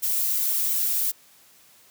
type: noise with flanger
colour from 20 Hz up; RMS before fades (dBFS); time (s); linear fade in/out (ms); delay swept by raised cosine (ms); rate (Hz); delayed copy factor
violet; -24; 0.02-1.12; 20; 1.1 to 4.2; 2.9; -0.6
effects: white hiss -55 dBFS RMS until 1.9 s + high-pass 80 Hz 12 dB/octave